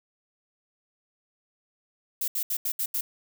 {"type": "noise bursts at uneven times", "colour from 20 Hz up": "violet", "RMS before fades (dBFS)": -28, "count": 6, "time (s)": [[2.21, 2.28], [2.35, 2.43], [2.5, 2.57], [2.65, 2.72], [2.79, 2.86], [2.94, 3.01]], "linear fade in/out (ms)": 5, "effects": []}